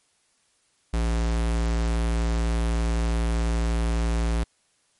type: tone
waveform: square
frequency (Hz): 57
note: A#1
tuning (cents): -38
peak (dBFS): -22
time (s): 0.93-4.44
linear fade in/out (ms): 10
effects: white hiss -66 dBFS RMS until 4.99 s + MP3 48 kbps